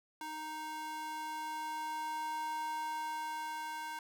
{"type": "tone with high-pass filter sweep", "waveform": "square", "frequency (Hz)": 311.1, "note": "D#4", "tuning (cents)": 0, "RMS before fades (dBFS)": -40, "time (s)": [0.21, 3.99], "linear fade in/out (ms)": 2, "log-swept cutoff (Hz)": [680, 1100], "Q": 3.9, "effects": []}